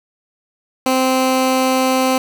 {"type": "tone", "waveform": "15% pulse", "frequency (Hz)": 260.1, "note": "C4", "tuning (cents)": -10, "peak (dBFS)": -7, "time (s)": [0.86, 2.18], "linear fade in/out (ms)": 2, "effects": []}